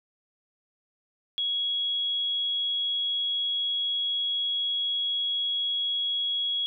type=tone; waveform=sine; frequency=3328 Hz; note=G#7; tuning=3 cents sharp; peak=-25 dBFS; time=1.38-6.66 s; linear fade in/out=0 ms; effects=none